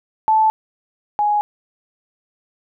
sine tone pair in turn, 874 / 832.9 Hz, A5 / G#5, -12 / +5 cents, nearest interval minor second, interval 83 cents, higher first, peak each -11 / -14 dBFS, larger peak first, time 0.28-0.5 / 1.19-1.41 s, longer neither, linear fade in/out 0 ms, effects none

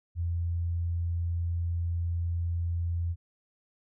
sine tone, 85.3 Hz, F2, 40 cents flat, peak -27 dBFS, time 0.15-3.16 s, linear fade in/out 50 ms, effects none

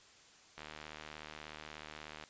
click train, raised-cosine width 0.3 ms, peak -30 dBFS, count 128, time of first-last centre 0.58-2.238 s, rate 76.6 Hz, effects white hiss -61 dBFS RMS until 2.29 s + resampled to 16000 Hz

